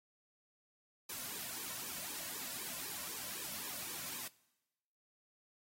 white noise with flanger, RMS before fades -44 dBFS, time 1.09-4.28 s, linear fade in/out 5 ms, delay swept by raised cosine 1.4 to 2.5 ms, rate 3.9 Hz, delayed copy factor -0.95, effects noise-tail reverb RT60 1.0 s tail -22 dB re dry + AAC 48 kbps

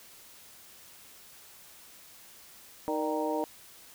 harmonic tone with a mistuned harmonic, 155.56 Hz, D#3, in tune, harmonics 2 / 3 / 4 / 5 / 6, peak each -33 / -34 / -34 / -38 / -35 dBFS, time 2.88-3.44 s, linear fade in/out 0 ms, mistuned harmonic 4, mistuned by -62 cents, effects white hiss -53 dBFS RMS until 3.94 s

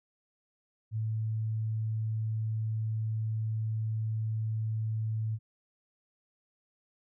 sine tone, 110 Hz, A2, in tune, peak -29 dBFS, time 0.91-5.39 s, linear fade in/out 50 ms, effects none

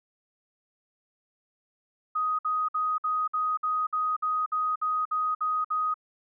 sine tone bursts, 1251 Hz, D#6, 9 cents sharp, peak -24 dBFS, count 13, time 2.15-5.942 s, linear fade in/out 10 ms, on 240 ms, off 56 ms, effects none

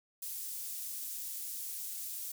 pink high-pass noise, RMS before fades -41 dBFS, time 0.22-2.32 s, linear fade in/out 5 ms, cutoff 9800 Hz, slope 12 dB/octave, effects none

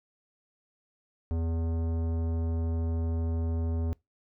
sine tone with tanh clipping, 82.41 Hz, E2, in tune, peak -29 dBFS, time 1.31-3.93 s, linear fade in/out 0 ms, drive 16 dB, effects noise-tail reverb RT60 0.2 s tail -24 dB re dry

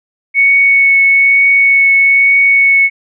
sine tone with vibrato, 2217 Hz, C#7, in tune, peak -5 dBFS, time 0.34-2.9 s, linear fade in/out 50 ms, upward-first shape triangle, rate 1.1 Hz, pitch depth 10 cents each way, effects none

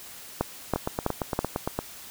two click trains, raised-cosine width 1 ms, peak -9 / -12 dBFS, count 4 / 10, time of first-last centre 0.41-1.39 / 0.76-1.79 s, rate 3.06 / 8.74 Hz, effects white hiss -44 dBFS RMS until 2.1 s

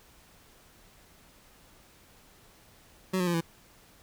25% pulse tone with pitch steps, 187.1 / 179.89 / 172.96 / 166.3 Hz, F#3 / F#3 / F3 / E3, +20 / -48 / -16 / +16 cents, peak -22 dBFS, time 3.13-3.41 s, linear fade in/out 10 ms, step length 70 ms, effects pink hiss -58 dBFS RMS until 4.02 s

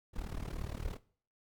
brown noise with amplitude modulation, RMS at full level -35 dBFS, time 0.13-0.99 s, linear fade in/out 50 ms, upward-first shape sine, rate 37.5 Hz, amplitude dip 90%, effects noise-tail reverb RT60 0.5 s tail -20 dB re dry + MP3 96 kbps

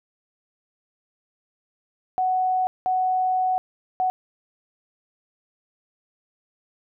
sine tone bursts at uneven times, 743 Hz, F#5, 7 cents sharp, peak -19 dBFS, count 3, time 2.18-2.67 / 2.86-3.58 / 4-4.1 s, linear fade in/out 0 ms, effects none

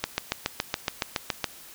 click train, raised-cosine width 0.2 ms, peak -7 dBFS, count 11, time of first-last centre 0.04-1.443 s, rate 7.13 Hz, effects white hiss -47 dBFS RMS until 1.74 s

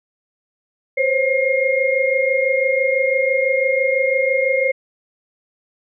sine tone cluster, 515 / 541 / 2134 Hz, C5 / C#5 / C7, -28 / -42 / +34 cents, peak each -19 dBFS, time 0.97-4.72 s, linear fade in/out 10 ms, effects none

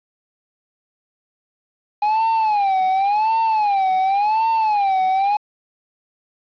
triangle tone with vibrato, 823 Hz, G#5, 16 cents flat, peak -13 dBFS, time 2.02-5.37 s, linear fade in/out 5 ms, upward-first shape sine, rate 0.91 Hz, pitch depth 160 cents each way, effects resampled to 11025 Hz + 7-bit

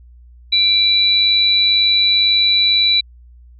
sine tone pair together, 2349 / 3951 Hz, D7 / B7, 0 / 0 cents, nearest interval major sixth, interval 900 cents, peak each -20 / -11 dBFS, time 0.52-3.01 s, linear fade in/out 10 ms, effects added 60 Hz sine -40 dBFS peak until 3.59 s

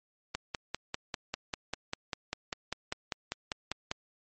click train, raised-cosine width 0.2 ms, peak -15 dBFS, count 19, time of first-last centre 0.35-3.914 s, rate 5.05 Hz, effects MP3 32 kbps

